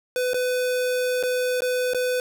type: tone with dropouts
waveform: square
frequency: 501 Hz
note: B4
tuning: 25 cents sharp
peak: -22 dBFS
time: 0.16-2.2 s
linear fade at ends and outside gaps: 1 ms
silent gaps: 0.334-0.343 / 1.228-1.235 / 1.606-1.62 / 1.935-1.946 s
effects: none